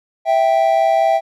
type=tone pair together; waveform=triangle; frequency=658.4 / 783 Hz; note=E5 / G5; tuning=-2 / -2 cents; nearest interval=minor third; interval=300 cents; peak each=-12 / -13 dBFS; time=0.25-1.21 s; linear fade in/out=50 ms; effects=none